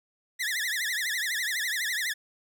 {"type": "tone with vibrato", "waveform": "sawtooth", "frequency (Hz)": 1856, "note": "A#6", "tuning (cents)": -8, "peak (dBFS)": -24, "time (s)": [0.39, 2.14], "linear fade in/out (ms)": 20, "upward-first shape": "triangle", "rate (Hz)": 12, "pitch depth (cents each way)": 220, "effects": []}